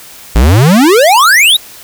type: exponential sweep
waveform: square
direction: up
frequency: 50.6 to 3951 Hz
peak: -4 dBFS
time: 0.35-1.57 s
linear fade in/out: 10 ms
effects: white hiss -33 dBFS RMS until 1.83 s